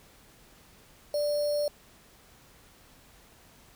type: tone with sample-and-hold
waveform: sine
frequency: 587.3 Hz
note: D5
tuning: in tune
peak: -25 dBFS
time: 1.14-1.68 s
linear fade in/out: 2 ms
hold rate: 4900 Hz
effects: pink hiss -57 dBFS RMS until 3.75 s